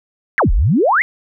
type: exponential two-way sweep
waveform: sine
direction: down then up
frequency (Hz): 2215 to 32.77 to 2215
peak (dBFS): -10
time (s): 0.38-1.02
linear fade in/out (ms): 0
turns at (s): 0.52
effects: none